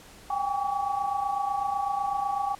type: tone cluster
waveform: sine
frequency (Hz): 781 / 809 / 1137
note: G5 / G#5 / C#6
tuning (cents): -7 / -46 / +44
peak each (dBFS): -31 / -28 / -32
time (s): 0.3-2.55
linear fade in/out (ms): 5
effects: pink hiss -50 dBFS RMS until 2.59 s + low-pass 12000 Hz 12 dB/octave